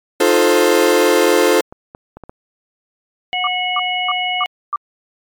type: chord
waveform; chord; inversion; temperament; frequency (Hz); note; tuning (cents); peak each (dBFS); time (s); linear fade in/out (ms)
40% pulse; F dominant seventh; third; equal with one note detuned; 311.1 / 354.9 / 440 / 523.3; Eb4 / F4 / A4 / C5; 0 / +28 / 0 / 0; -18 / -15 / -14 / -15; 0.2-1.61; 5
type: clicks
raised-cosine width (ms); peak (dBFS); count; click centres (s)
1; -20; 5; 1.725 / 1.949 / 2.17 / 2.237 / 2.295
type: harmonic tone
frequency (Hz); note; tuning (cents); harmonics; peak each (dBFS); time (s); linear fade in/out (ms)
730; F#5; -24; 1 / 3 / 4; -21 / -21 / -21; 3.33-4.46; 0
type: tone bursts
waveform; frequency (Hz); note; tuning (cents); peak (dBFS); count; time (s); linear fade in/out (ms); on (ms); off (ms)
sine; 1174.7; D6; 0; -15; 5; 3.44-4.76; 2; 32; 290
effects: MP3 96 kbps